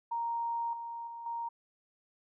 sine tone with level steps, 932.3 Hz, A#5, in tune, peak -31 / -38 / -41 / -34 dBFS, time 0.11-1.49 s, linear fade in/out 10 ms, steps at 0.73 / 1.07 / 1.26 s, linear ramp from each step 2 ms, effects none

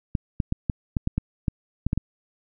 clicks, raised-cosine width 5 ms, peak -10 dBFS, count 11, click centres 0.152 / 0.402 / 0.524 / 0.698 / 0.968 / 1.074 / 1.18 / 1.482 / 1.866 / 1.931 / 1.976 s, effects none

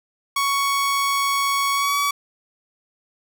sawtooth tone with pitch glide, 1114 to 1138.1 Hz, C#6 to C#6, +8 to +45 cents, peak -15 dBFS, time 0.36-2.11 s, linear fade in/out 5 ms, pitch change +37 cents, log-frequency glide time 1.73-1.98 s, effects none

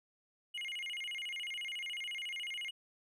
triangle tone with vibrato, 2489 Hz, D#7, in tune, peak -37 dBFS, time 0.54-2.71 s, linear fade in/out 10 ms, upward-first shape square, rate 14 Hz, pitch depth 270 cents each way, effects none

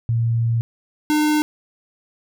sine / square tone pair in turn, 115.8 / 302.6 Hz, A#2 / D#4, -11 / -48 cents, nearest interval octave + perfect fourth, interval 1663 cents, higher second, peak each -16 dBFS, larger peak neither, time 0.09-0.61 / 1.1-1.42 s, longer first, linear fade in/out 0 ms, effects none

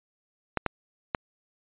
clicks, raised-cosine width 0.5 ms, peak -10 dBFS, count 3, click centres 0.573 / 0.663 / 1.148 s, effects resampled to 8000 Hz

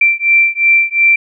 sine beating tone pair, 2349 / 2351.8 Hz, D7 / D7, 0 / +2 cents, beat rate 2.8 Hz, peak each -11 dBFS, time 0.01-1.16 s, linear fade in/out 5 ms, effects none

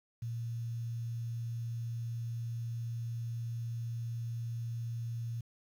sine tone with quantisation, 116.5 Hz, A#2, 1 cent flat, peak -35 dBFS, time 0.22-5.41 s, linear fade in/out 5 ms, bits 10, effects none

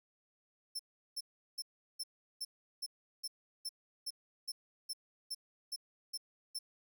sawtooth tone bursts, 5340 Hz, E8, 22 cents sharp, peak -35 dBFS, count 15, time 0.75-6.59 s, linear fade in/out 10 ms, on 44 ms, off 370 ms, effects none

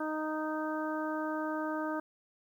harmonic tone, 310 Hz, D#4, 6 cents flat, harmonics 1 / 2 / 3 / 4 / 5, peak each -35 / -38 / -40 / -41 / -42 dBFS, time 0-2 s, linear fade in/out 5 ms, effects 11-bit

